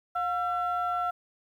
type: tone pair together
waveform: sine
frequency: 714 / 1351.2 Hz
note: F5 / E6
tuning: +38 / +42 cents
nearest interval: major seventh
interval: 1104 cents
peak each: -28 dBFS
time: 0.15-1.11 s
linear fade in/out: 10 ms
effects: tanh soft clip ceiling -21 dBFS + 10-bit